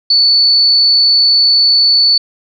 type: tone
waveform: sine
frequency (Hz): 4468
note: C#8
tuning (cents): +13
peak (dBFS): -6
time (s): 0.1-2.18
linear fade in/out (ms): 5
effects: none